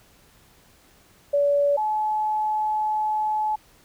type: tone pair in turn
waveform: sine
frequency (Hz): 572 / 857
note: D5 / A5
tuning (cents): -46 / -46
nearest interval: perfect fifth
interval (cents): 700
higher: second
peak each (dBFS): -17 / -21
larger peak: first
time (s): 1.33-1.77 / 1.77-3.56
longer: second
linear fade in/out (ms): 10
effects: pink hiss -56 dBFS RMS until 3.84 s

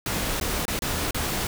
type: noise with dropouts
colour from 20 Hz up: pink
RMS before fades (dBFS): -27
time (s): 0.06-1.47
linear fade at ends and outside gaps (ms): 2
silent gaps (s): 0.4-0.411 / 0.654-0.68 / 0.791-0.82 / 1.109-1.145
effects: none

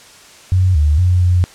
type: tone with pitch steps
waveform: sine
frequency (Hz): 92.5 / 74.8 / 90.3 / 89.4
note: F#2 / D2 / F#2 / F2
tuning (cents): 0 / +32 / -42 / +41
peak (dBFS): -9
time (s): 0.52-1.44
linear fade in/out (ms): 0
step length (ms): 230
effects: white hiss -41 dBFS RMS until 1.54 s + low-pass 8000 Hz 12 dB/octave

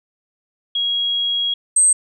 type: tone pair in turn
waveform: sine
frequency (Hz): 3300 / 8280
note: G#7 / C9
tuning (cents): -12 / -19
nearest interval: octave + major third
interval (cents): 1593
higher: second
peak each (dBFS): -17 / -10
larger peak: second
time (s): 0.75-1.54 / 1.76-1.93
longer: first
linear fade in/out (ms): 5
effects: none

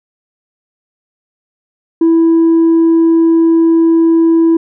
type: tone with tanh clipping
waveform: triangle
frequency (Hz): 329.6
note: E4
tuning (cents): 0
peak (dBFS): -6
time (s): 2.01-4.57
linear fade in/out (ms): 5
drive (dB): 6
effects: none

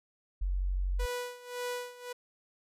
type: tone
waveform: sine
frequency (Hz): 46.25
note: F#1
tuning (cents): 0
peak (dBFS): -28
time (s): 0.41-1.06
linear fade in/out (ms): 10
type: tone with tremolo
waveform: sawtooth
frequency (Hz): 491.5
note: B4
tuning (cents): -8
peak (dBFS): -29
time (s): 0.99-2.13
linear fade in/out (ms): 10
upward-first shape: sine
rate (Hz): 1.8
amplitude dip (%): 85
effects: resampled to 32000 Hz

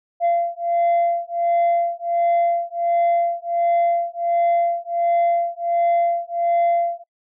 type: beating tone pair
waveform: sine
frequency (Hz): 686 / 687.4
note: F5 / F5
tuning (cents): -31 / -28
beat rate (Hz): 1.4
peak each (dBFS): -18 / -18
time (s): 0.2-7.04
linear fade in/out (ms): 50
effects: noise-tail reverb RT60 0.1 s tail -26 dB re dry + tanh soft clip ceiling -13 dBFS

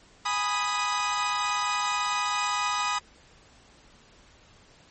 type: chord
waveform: sawtooth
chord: G# minor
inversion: none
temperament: equal with one note detuned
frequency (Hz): 828.2 / 987.8 / 1244.5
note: G#5 / B5 / D#6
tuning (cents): -5 / 0 / 0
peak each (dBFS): -29 / -26 / -24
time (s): 0.25-2.99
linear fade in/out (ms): 10
effects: pink hiss -56 dBFS RMS until 4.9 s + MP3 32 kbps

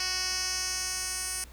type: tone with band-pass filter sweep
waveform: 10% pulse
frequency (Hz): 370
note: F#4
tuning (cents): 0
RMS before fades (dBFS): -32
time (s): 0-1.44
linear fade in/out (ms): 2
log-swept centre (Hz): 4800 to 8700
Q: 2.1
effects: added 60 Hz sine -47 dBFS peak until 1.52 s + pink hiss -55 dBFS RMS until 1.52 s

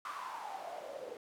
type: noise with band-pass filter sweep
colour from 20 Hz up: white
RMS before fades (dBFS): -44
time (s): 0.05-1.17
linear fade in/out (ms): 2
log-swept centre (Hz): 1200 to 460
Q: 7.8
effects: none

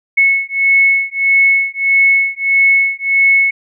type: beating tone pair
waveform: sine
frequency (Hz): 2197 / 2198.6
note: C#7 / C#7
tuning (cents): -16 / -15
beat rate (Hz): 1.6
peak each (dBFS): -12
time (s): 0.17-3.51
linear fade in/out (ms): 10
effects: none

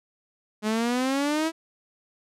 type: exponential sweep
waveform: sawtooth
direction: up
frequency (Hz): 210 to 329.6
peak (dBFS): -19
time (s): 0.62-1.52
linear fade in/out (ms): 50
effects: low-pass 10000 Hz 12 dB/octave

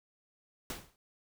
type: noise with exponential decay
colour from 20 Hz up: pink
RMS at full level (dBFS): -36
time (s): 0.7-0.96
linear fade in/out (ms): 1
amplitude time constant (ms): 56
effects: none

